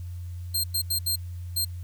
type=tone bursts at uneven times; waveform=15% pulse; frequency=4186 Hz; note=C8; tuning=in tune; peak=-17 dBFS; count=5; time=0.54-0.64 / 0.74-0.82 / 0.9-0.99 / 1.06-1.16 / 1.56-1.65 s; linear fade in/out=10 ms; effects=added 88 Hz sine -33 dBFS peak until 1.83 s + white hiss -59 dBFS RMS until 1.83 s